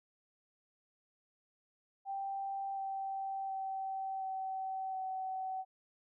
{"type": "tone with pitch steps", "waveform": "sine", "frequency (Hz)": [784, 777.2, 770.5, 763.9, 757.3], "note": ["G5", "G5", "G5", "G5", "F#5"], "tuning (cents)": [0, -15, -30, -45, 40], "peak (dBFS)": -36, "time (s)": [2.05, 5.65], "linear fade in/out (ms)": 50, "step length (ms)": 720, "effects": []}